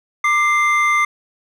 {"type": "tone pair together", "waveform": "triangle", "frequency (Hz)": [1186, 2086], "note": ["D6", "C7"], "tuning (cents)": [17, -6], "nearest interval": "minor seventh", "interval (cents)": 977, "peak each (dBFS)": -14, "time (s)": [0.24, 1.05], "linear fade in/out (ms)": 5, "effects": []}